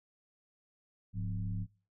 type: tone with frequency modulation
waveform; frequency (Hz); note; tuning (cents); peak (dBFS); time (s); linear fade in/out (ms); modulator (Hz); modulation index
sine; 101.9; G#2; -32; -33; 1.13-1.67; 50; 73.9; 0.96
effects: noise-tail reverb RT60 0.4 s tail -25 dB re dry